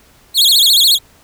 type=tone with vibrato; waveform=40% pulse; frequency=3788 Hz; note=A#7; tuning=27 cents sharp; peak=-6 dBFS; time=0.34-0.99 s; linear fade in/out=50 ms; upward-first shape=sine; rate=14 Hz; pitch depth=270 cents each way; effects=pink hiss -48 dBFS RMS until 1.23 s